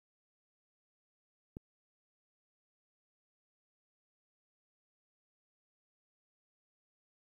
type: click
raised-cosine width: 3 ms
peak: -30 dBFS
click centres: 1.569 s
effects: 11-bit